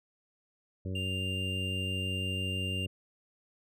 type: harmonic tone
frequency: 94 Hz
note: F#2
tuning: 28 cents sharp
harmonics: 1 / 2 / 3 / 4 / 5 / 6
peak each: -34 / -40 / -44 / -46 / -48 / -50 dBFS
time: 0.85-2.87 s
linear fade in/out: 5 ms
type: tone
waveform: triangle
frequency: 2794 Hz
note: F7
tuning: in tune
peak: -33 dBFS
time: 0.95-2.86 s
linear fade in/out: 5 ms
effects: none